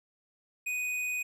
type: tone with tanh clipping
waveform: sine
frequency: 2489 Hz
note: D#7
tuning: in tune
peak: -32 dBFS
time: 0.66-1.23 s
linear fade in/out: 10 ms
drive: 13 dB
effects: none